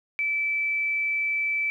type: tone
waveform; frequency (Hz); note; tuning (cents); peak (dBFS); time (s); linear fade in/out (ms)
sine; 2316; D7; -25; -23; 0.19-1.7; 0
effects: 10-bit